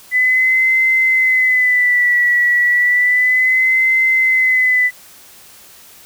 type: tone with vibrato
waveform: sine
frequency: 2000 Hz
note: B6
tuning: 21 cents sharp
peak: -10 dBFS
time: 0.11-4.91 s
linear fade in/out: 50 ms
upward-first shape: sine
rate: 0.32 Hz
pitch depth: 53 cents each way
effects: white hiss -42 dBFS RMS until 6.05 s